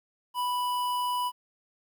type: tone with notch filter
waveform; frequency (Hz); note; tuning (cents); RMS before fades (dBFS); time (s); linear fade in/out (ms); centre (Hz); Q
square; 987.8; B5; 0; -29; 0.34-1.32; 50; 6400; 1.1
effects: 11-bit